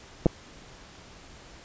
clicks, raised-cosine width 2 ms, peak -7 dBFS, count 2, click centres 0.259 / 0.265 s, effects pink hiss -49 dBFS RMS until 1.64 s + resampled to 16000 Hz

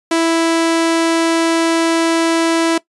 sawtooth tone, 330 Hz, E4, 2 cents sharp, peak -8 dBFS, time 0.11-2.78 s, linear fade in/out 5 ms, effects noise-tail reverb RT60 0.1 s tail -19 dB re dry + resampled to 24000 Hz

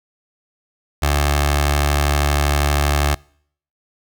15% pulse tone with notch filter, 72.6 Hz, D2, 19 cents flat, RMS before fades -17 dBFS, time 1.02-3.15 s, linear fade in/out 10 ms, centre 210 Hz, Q 0.51, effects noise-tail reverb RT60 0.6 s tail -25 dB re dry

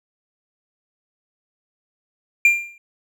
triangle tone with exponential decay, 2387 Hz, D7, 28 cents sharp, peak -6 dBFS, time 2.45-2.78 s, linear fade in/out 2 ms, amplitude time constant 70 ms, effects none

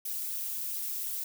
violet noise with flanger, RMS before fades -35 dBFS, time 0.05-1.24 s, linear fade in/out 5 ms, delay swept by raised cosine 0.32 to 5.32 ms, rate 3 Hz, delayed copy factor +0.75, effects none

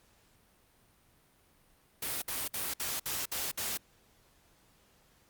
white noise bursts, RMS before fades -35 dBFS, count 7, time 2.02-3.774 s, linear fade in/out 5 ms, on 200 ms, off 59 ms, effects pink hiss -66 dBFS RMS until 5.29 s + Opus 48 kbps

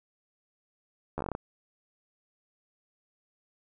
slowing click train, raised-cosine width 1 ms, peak -19 dBFS, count 9, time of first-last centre 1.18-1.351 s, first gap 12 ms, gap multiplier 1.16, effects none

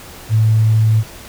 sine tone, 110 Hz, A2, in tune, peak -9 dBFS, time 0.29-1.04 s, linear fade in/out 50 ms, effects pink hiss -36 dBFS RMS until 1.28 s

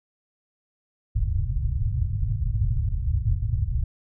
white low-pass noise, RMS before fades -24 dBFS, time 1.15-3.84 s, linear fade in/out 5 ms, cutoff 120 Hz, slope 48 dB/octave, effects none

